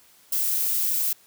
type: noise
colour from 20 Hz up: violet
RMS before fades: -24 dBFS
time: 0.32-1.13 s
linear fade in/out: 5 ms
effects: white hiss -56 dBFS RMS until 1.26 s + high-pass 60 Hz 12 dB/octave